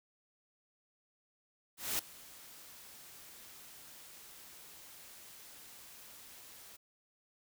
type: noise with ADSR envelope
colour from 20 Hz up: white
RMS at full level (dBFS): -33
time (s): 1.77-6.77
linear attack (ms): 220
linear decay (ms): 4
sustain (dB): -21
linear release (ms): 13
effects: none